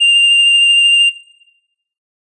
triangle tone with vibrato, 2794 Hz, F7, in tune, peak -5 dBFS, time 0-1.1 s, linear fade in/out 20 ms, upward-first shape triangle, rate 13 Hz, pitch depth 12 cents each way, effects noise-tail reverb RT60 0.9 s tail -20 dB re dry + resampled to 24000 Hz

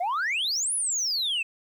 sine exponential two-way sweep, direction up then down, 670 to 10590 to 2551 Hz, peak -22 dBFS, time 0-1.43 s, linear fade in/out 10 ms, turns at 0.74 s, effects tanh soft clip ceiling -23 dBFS + 10-bit

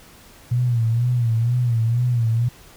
sine tone with vibrato, 118.5 Hz, A#2, 29 cents sharp, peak -16 dBFS, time 0.51-2.49 s, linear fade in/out 10 ms, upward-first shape sine, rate 2.1 Hz, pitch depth 84 cents each way, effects pink hiss -47 dBFS RMS until 2.76 s

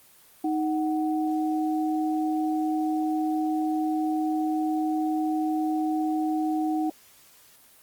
sine tone pair together, 312.2 / 744.7 Hz, D#4 / F#5, +6 / +11 cents, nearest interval octave + minor third, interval 1505 cents, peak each -24 / -30 dBFS, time 0.44-6.9 s, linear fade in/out 5 ms, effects white hiss -55 dBFS RMS until 7.82 s + Opus 24 kbps

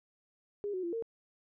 sine tone with pitch steps, 409 / 369.8 / 342.4 / 457.1 Hz, G#4 / F#4 / F4 / A#4, -26 / -1 / -34 / -34 cents, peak -33 dBFS, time 0.64-1.024 s, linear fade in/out 0 ms, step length 96 ms, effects none

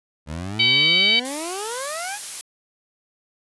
20% pulse exponential sweep, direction up, 73 to 864 Hz, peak -23 dBFS, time 0.26-2.19 s, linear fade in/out 50 ms
harmonic tone, 762 Hz, G5, 49 cents flat, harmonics 3 / 4 / 5 / 6, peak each -19 / -18 / -22 / -23 dBFS, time 0.59-1.2 s, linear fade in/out 10 ms
blue noise, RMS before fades -29 dBFS, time 1.25-2.41 s, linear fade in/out 0 ms
effects resampled to 24000 Hz

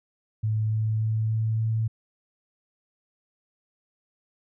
sine tone with pitch steps, 108.7 / 109.39 / 110.09 / 110.79 / 111.5 Hz, A2 / A2 / A2 / A2 / A2, -21 / -10 / +1 / +12 / +23 cents, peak -22 dBFS, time 0.43-1.88 s, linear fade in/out 10 ms, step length 290 ms, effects none

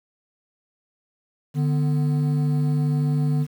triangle tone pair together, 148.4 / 249.8 Hz, D3 / B3, +18 / +20 cents, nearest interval major sixth, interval 902 cents, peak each -17 / -26 dBFS, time 1.54-3.47 s, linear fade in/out 50 ms, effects 8-bit

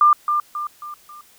sine tone with echo, 1196 Hz, D6, 31 cents sharp, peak -9 dBFS, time 0.01-0.13 s, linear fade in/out 2 ms, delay 270 ms, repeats 4, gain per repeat -7 dB, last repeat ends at 1.21 s, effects white hiss -52 dBFS RMS until 1.38 s

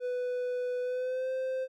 triangle tone with pitch glide, 496.3 to 520.4 Hz, B4 to C5, +8 to -9 cents, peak -28 dBFS, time 0-1.68 s, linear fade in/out 50 ms, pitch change +83 cents, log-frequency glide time 0.81-1.31 s, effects none

